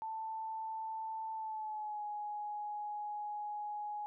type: tone with pitch glide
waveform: sine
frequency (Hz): 885 to 835.3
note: A5 to G#5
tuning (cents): +10 to +10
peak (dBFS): -38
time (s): 0.02-4.06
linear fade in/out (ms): 0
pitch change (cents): -100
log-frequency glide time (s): 1.34-2.03
effects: none